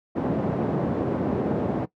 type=band-pass noise; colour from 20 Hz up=pink; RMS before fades=-25 dBFS; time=0.15-1.86 s; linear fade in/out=20 ms; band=150 to 520 Hz; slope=12 dB/octave; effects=noise-tail reverb RT60 0.1 s tail -18 dB re dry + high-pass 80 Hz 12 dB/octave